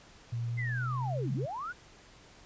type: tone with pitch glide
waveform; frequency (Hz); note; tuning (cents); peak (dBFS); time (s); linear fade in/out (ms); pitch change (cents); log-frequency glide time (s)
sine; 117.6 to 132.77; A#2 to C3; +16 to +26; -31; 0.32-1.46; 10; +210; 0.5-1.28
type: linear two-way sweep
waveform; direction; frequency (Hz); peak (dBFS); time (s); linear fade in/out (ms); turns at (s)
sine; down then up; 2101 to 144.8 to 1526; -35; 0.57-1.73; 20; 1.33
effects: pink hiss -56 dBFS RMS until 2.45 s + resampled to 16000 Hz